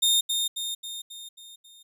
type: tone with echo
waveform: sawtooth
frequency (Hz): 3658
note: A#7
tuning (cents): -33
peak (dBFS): -16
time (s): 0.02-0.21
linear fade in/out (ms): 10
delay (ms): 270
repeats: 6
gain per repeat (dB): -5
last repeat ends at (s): 1.83
effects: none